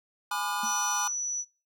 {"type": "chord", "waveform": "square", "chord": "G# diminished seventh", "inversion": "none", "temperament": "just", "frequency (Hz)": [830.6, 996.7, 1196.1, 1435.3], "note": ["G#5", "B5", "D6", "F6"], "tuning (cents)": [0, 16, 31, 47], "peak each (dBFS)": -35, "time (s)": [0.31, 1.08], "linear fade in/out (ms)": 5}
{"type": "tone", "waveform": "sine", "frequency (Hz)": 5920, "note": "F#8", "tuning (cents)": 0, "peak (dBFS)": -29, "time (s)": [0.62, 1.45], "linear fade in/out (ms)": 50}
{"type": "tone with exponential decay", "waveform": "triangle", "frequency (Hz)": 222.2, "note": "A3", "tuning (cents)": 17, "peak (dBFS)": -33, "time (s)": [0.63, 0.75], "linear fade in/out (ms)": 5, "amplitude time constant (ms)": 26}
{"effects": ["noise-tail reverb RT60 0.3 s tail -23 dB re dry"]}